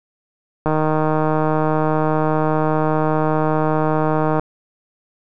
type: click train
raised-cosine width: 1 ms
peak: -5 dBFS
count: 580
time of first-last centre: 0.66-4.395 s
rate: 155 Hz
effects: none